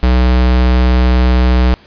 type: tone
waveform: square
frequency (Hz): 62.3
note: B1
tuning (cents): +16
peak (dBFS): -8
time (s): 0.03-1.74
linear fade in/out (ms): 0
effects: pink hiss -43 dBFS RMS until 1.86 s + resampled to 11025 Hz